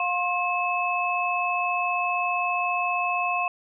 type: tone cluster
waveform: sine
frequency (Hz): 711 / 1067 / 2598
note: F5 / C6 / E7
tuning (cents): +31 / +34 / -26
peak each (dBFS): -27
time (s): 0-3.48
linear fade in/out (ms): 2
effects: none